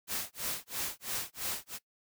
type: noise with tremolo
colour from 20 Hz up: white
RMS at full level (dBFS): -34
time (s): 0.07-1.79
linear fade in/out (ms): 50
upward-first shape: sine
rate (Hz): 3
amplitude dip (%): 100
effects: noise-tail reverb RT60 0.1 s tail -20 dB re dry